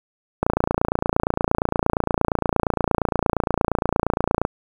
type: click train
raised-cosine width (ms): 1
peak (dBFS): -4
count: 116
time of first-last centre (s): 0.43-4.451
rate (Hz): 28.6
effects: 7-bit